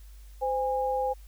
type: tone pair together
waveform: sine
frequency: 515.3 / 818 Hz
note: C5 / G#5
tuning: -27 / -26 cents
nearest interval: minor sixth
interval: 801 cents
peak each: -28 dBFS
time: 0.41-1.14 s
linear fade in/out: 20 ms
effects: added 50 Hz sine -45 dBFS peak until 1.27 s + white hiss -61 dBFS RMS until 1.27 s